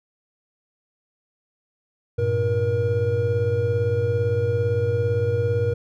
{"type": "tone cluster", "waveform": "triangle", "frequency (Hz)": [99.1, 116.8, 475.3], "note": ["G2", "A#2", "A#4"], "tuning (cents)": [19, 4, 34], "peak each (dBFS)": [-22, -23, -20], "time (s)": [2.18, 5.74], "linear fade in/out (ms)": 10, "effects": []}